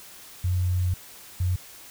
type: tone pair in turn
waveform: sine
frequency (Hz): 90.5 / 90.5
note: F#2 / F#2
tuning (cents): -38 / -38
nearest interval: unison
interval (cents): 0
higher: neither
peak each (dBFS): -21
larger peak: neither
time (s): 0.44-0.94 / 1.4-1.56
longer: first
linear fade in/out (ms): 5
effects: white hiss -46 dBFS RMS until 1.9 s